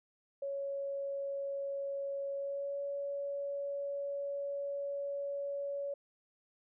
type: tone with pitch glide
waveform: sine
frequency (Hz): 556 to 563.4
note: C#5 to C#5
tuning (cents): +5 to +28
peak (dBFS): -35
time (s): 0.42-5.94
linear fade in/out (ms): 5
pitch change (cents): +23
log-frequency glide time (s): 2.35-2.78
effects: none